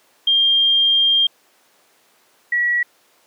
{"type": "tone pair in turn", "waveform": "sine", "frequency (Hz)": [3202, 1928.8], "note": ["G7", "B6"], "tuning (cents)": [36, -41], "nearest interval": "major sixth", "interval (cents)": 877, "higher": "first", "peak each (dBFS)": [-12, -15], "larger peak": "first", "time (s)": [[0.27, 1.27], [2.52, 2.83]], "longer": "first", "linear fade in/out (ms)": 5, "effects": ["pink hiss -56 dBFS RMS until 3.26 s", "high-pass 400 Hz 12 dB/octave"]}